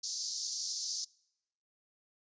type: band-pass noise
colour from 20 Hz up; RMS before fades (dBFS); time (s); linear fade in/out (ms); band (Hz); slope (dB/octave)
white; -38; 0.03-1.05; 10; 4500 to 6500; 48
effects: noise-tail reverb RT60 0.8 s tail -25 dB re dry + resampled to 16000 Hz